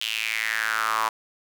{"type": "tone with high-pass filter sweep", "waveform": "sawtooth", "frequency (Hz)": 110.9, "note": "A2", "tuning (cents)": 14, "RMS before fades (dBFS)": -26, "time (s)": [0.01, 1.09], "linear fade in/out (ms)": 5, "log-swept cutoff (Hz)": [3100, 1000], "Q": 5.2, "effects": ["8-bit"]}